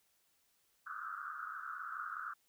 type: band-pass noise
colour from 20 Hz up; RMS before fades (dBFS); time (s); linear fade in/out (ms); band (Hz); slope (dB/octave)
pink; -44; 0.86-2.34; 10; 1200 to 1500; 96
effects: white hiss -75 dBFS RMS until 2.48 s